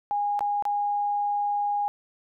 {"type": "tone with dropouts", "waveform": "sine", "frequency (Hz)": 820, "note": "G#5", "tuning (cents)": -22, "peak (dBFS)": -23, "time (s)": [0.11, 1.88], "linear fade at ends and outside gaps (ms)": 0, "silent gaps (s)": [[0.392, 0.407], [0.624, 0.653]], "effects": []}